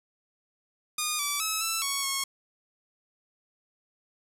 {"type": "tone with pitch steps", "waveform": "5% pulse", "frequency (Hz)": [1223, 1156, 1293, 1328, 1111, 1092], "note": ["D#6", "D6", "E6", "E6", "C#6", "C#6"], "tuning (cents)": [-30, -28, -34, 12, 4, -26], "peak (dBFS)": -15, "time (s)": [0.98, 2.24], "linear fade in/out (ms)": 5, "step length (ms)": 210, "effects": ["low-pass 12000 Hz 12 dB/octave", "8-bit"]}